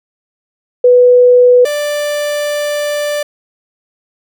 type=tone pair in turn; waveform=sine / 45% pulse; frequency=493.9 / 588.7 Hz; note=B4 / D5; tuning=0 / +4 cents; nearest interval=minor third; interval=304 cents; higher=second; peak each=-3 / -14 dBFS; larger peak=first; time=0.84-1.65 / 1.65-3.23 s; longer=second; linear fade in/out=5 ms; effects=none